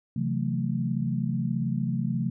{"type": "chord", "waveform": "sine", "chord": "F# half-diminished seventh", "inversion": "second", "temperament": "just", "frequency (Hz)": [133.2, 166.5, 185, 222], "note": ["C3", "E3", "F#3", "A3"], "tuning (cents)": [31, 18, 0, 16], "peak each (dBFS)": [-29, -31, -32, -30], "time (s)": [0.16, 2.3], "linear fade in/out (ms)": 5, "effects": []}